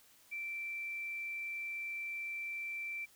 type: tone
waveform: sine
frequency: 2341 Hz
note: D7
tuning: 6 cents flat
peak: -38 dBFS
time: 0.31-3.06 s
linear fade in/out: 20 ms
effects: white hiss -64 dBFS RMS until 3.15 s